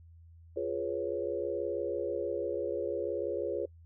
sine chord, C# dominant seventh, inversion first, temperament equal, 349.2 / 415.3 / 493.9 / 554.4 Hz, E#4 / G#4 / B4 / C#5, 0 / 0 / 0 / 0 cents, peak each -37 / -36 / -37 / -36 dBFS, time 0.56-3.66 s, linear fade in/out 10 ms, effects noise-tail reverb RT60 0.1 s tail -26 dB re dry + added 83 Hz sine -52 dBFS peak until 3.85 s

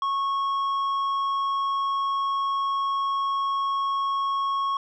triangle tone with tanh clipping, 1100 Hz, C#6, 14 cents flat, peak -24 dBFS, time 0.02-4.77 s, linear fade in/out 2 ms, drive 10 dB, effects none

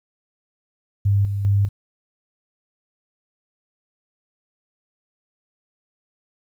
sine tone with tremolo, 100.2 Hz, G2, 38 cents sharp, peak -14 dBFS, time 1.05-1.69 s, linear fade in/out 10 ms, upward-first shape square, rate 2.5 Hz, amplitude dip 55%, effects 9-bit

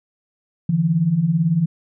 sine beating tone pair, 150 / 168 Hz, D3 / E3, +37 / +33 cents, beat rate 18 Hz, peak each -21 / -16 dBFS, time 0.69-1.66 s, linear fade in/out 5 ms, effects none

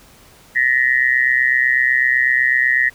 sine tone with amplitude modulation, 1879 Hz, A#6, 13 cents sharp, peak -8 dBFS, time 0.55-2.9 s, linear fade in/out 20 ms, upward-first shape sine, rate 128 Hz, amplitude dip 100%, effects pink hiss -47 dBFS RMS until 2.94 s

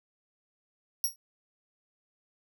10% pulse tone with exponential decay, 5620 Hz, F8, 10 cents sharp, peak -16 dBFS, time 1.04-1.16 s, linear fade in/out 1 ms, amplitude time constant 25 ms, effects none

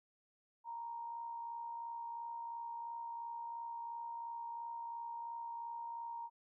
sine tone with amplitude modulation, 932.3 Hz, A#5, in tune, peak -40 dBFS, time 0.64-6.3 s, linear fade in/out 50 ms, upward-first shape sine, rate 62.9 Hz, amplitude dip 40%, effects none

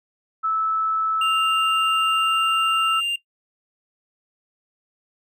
sine tone with pitch glide, 1308 to 1317.9 Hz, E6 to E6, -14 to -1 cents, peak -19 dBFS, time 0.43-3.01 s, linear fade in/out 20 ms, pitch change +13 cents, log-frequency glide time 2.11-2.43 s
triangle tone, 2794 Hz, F7, in tune, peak -19 dBFS, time 1.21-3.16 s, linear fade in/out 5 ms
effects noise-tail reverb RT60 0.1 s tail -18 dB re dry

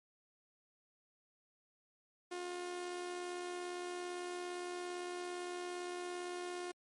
sawtooth tone with amplitude modulation, 356.3 Hz, F4, 35 cents sharp, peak -35 dBFS, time 2.31-6.72 s, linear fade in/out 10 ms, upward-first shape sine, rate 77.6 Hz, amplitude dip 40%, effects MP3 48 kbps

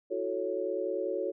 sine chord, F# minor seventh, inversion third, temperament equal, 329.6 / 370 / 440 / 554.4 Hz, E4 / F#4 / A4 / C#5, 0 / 0 / 0 / 0 cents, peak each -39 / -34 / -35 / -34 dBFS, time 0.1-1.32 s, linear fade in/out 20 ms, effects none

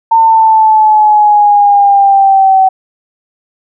sine exponential sweep, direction down, 907 to 759 Hz, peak -3 dBFS, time 0.11-2.69 s, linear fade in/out 10 ms, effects none

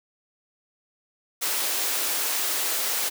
white high-pass noise, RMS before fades -26 dBFS, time 1.41-3.1 s, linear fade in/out 20 ms, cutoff 310 Hz, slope 24 dB/octave, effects none

